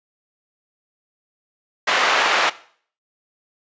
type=band-pass noise; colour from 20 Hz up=white; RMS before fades=-18 dBFS; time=1.87-2.5 s; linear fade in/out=10 ms; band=580 to 2200 Hz; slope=12 dB/octave; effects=noise-tail reverb RT60 0.5 s tail -17 dB re dry + resampled to 16000 Hz